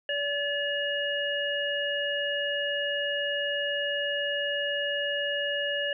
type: harmonic tone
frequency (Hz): 574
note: D5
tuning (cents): -40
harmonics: 1 / 3 / 5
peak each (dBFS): -31 / -31 / -31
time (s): 0.09-5.93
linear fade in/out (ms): 2
effects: none